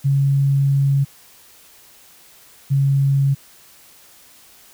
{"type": "tone pair in turn", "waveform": "sine", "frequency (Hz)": [138.59, 138.09], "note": ["C#3", "C#3"], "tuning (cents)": [0, -6], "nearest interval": "unison", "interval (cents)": 6, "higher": "first", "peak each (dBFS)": -13, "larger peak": "neither", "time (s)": [[0.04, 1.05], [2.7, 3.35]], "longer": "first", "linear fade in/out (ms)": 20, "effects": ["white hiss -48 dBFS RMS until 4.73 s"]}